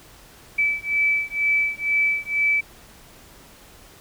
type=beating tone pair; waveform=sine; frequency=2307 / 2309.1 Hz; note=D7 / D7; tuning=-31 / -30 cents; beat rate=2.1 Hz; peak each=-22 dBFS; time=0.58-2.61 s; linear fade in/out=10 ms; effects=pink hiss -48 dBFS RMS until 4 s